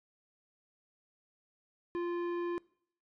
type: tone with tanh clipping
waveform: triangle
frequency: 347 Hz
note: F4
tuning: 11 cents flat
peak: -34 dBFS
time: 1.95-2.58 s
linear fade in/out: 0 ms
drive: 17 dB
effects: noise-tail reverb RT60 0.6 s tail -23 dB re dry + MP3 48 kbps